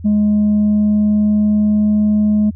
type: tone with pitch glide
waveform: sine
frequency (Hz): 209.2 to 210.8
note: G#3 to G#3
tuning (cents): +13 to +26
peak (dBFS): -8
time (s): 0.04-2.51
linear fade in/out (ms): 20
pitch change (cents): +13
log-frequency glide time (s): 0.21-1.95
effects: tanh soft clip ceiling -9 dBFS + added 84 Hz sine -29 dBFS peak until 2.55 s